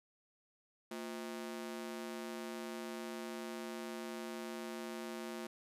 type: ring-modulated tone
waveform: sawtooth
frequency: 289.4 Hz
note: D4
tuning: 25 cents flat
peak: -35 dBFS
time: 0.91-5.47 s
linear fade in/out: 5 ms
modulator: 63.4 Hz
effects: resampled to 32000 Hz